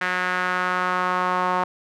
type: tone with band-pass filter sweep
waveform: sawtooth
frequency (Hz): 181.9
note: F#3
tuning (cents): -29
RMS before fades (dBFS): -23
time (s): 0.01-1.64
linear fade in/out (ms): 5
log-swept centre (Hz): 1700 to 1000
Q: 2.7
effects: none